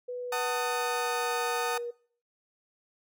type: tone with pitch glide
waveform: sine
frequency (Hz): 493.9 to 477.1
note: B4 to A#4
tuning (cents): 0 to +40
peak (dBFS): -33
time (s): 0.08-1.91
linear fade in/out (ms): 10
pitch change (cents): -60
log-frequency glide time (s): 0.19-1.45
type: chord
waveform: 30% pulse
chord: D# diminished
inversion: first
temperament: just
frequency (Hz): 746.7 / 896 / 1244.5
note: F#5 / A5 / D#6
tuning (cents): +16 / +31 / 0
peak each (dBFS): -31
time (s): 0.32-1.78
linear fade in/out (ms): 5
effects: noise-tail reverb RT60 0.5 s tail -23 dB re dry